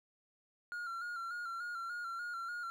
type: tone with vibrato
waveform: triangle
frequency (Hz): 1396.9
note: F6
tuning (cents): 0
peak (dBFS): -37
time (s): 0.72-2.7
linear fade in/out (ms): 0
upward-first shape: square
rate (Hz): 3.4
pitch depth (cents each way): 42
effects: none